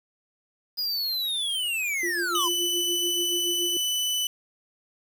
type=linear sweep; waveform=square; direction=down; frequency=4978 to 953 Hz; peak=-26 dBFS; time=0.77-2.49 s; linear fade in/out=20 ms
type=tone with tremolo; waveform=sine; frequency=348.4 Hz; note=F4; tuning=4 cents flat; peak=-28 dBFS; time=2.03-3.77 s; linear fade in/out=2 ms; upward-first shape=sine; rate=7 Hz; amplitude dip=75%
type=tone; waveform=sawtooth; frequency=2991 Hz; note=F#7; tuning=18 cents sharp; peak=-21 dBFS; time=2.35-4.27 s; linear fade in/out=2 ms
effects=8-bit